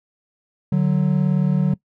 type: tone pair together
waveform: triangle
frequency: 147.7 / 186.09 Hz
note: D3 / F#3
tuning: +10 / +10 cents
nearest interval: major third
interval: 400 cents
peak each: -16 dBFS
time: 0.72-1.74 s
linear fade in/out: 5 ms
effects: noise-tail reverb RT60 0.1 s tail -21 dB re dry